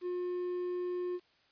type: tone with quantisation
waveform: triangle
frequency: 357.8 Hz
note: F4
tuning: 42 cents sharp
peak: -31 dBFS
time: 0.01-1.2 s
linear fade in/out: 50 ms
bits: 10
effects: white hiss -68 dBFS RMS until 1.51 s + resampled to 11025 Hz